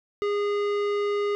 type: tone with tanh clipping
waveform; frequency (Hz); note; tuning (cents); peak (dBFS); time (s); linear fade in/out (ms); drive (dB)
sine; 410; G#4; -22; -25; 0.22-1.35; 0; 16
effects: none